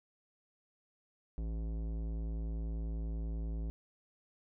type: tone with tanh clipping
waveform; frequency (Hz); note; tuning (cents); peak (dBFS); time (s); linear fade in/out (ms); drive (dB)
sine; 55.1; A1; +3; -37; 1.38-3.7; 0; 16
effects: none